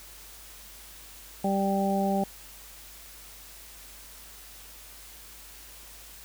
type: harmonic tone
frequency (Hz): 196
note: G3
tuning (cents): 0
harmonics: 1 / 2 / 3 / 4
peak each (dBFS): -26 / -33 / -31 / -29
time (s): 1.44-2.24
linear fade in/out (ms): 5
effects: added 50 Hz sine -53 dBFS peak until 6.24 s + white hiss -48 dBFS RMS until 6.24 s